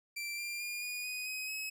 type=tone with pitch steps; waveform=sawtooth; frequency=2349 / 2383 / 2418 / 2453 / 2489 / 2525 / 2562 Hz; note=D7 / D7 / D7 / D#7 / D#7 / D#7 / E7; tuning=0 / +25 / +50 / -25 / 0 / +25 / -50 cents; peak=-34 dBFS; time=0.16-1.7 s; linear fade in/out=10 ms; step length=220 ms; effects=none